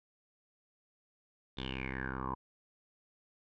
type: tone with low-pass filter sweep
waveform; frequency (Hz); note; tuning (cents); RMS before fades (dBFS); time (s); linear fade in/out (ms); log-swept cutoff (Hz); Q
10% pulse; 65.41; C2; 0; -39; 1.57-2.35; 10; 3600 to 960; 8.9
effects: none